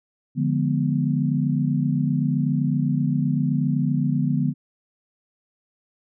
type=chord; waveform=sine; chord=D diminished seventh; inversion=none; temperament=equal; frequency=146.83 / 174.61 / 207.7 / 246.9 Hz; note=D3 / F3 / Ab3 / Cb4; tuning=0 / 0 / 0 / 0 cents; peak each=-22 / -26 / -28 / -24 dBFS; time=0.35-4.54 s; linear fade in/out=50 ms; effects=none